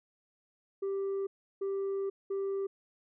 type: tone bursts at uneven times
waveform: sine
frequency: 392 Hz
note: G4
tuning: in tune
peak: -28 dBFS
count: 3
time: 0.82-1.27 / 1.61-2.1 / 2.3-2.67 s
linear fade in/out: 10 ms
effects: tanh soft clip ceiling -30 dBFS